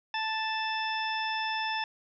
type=harmonic tone; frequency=880 Hz; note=A5; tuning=in tune; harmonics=1 / 2 / 3 / 4 / 6; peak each=-32 / -35 / -37 / -38 / -40 dBFS; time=0.14-1.84 s; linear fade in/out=2 ms; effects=none